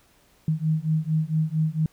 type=beating tone pair; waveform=sine; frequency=155.1 / 159.5 Hz; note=D#3 / D#3; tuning=-5 / +43 cents; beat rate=4.4 Hz; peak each=-24 dBFS; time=0.48-1.86 s; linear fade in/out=2 ms; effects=pink hiss -60 dBFS RMS until 1.92 s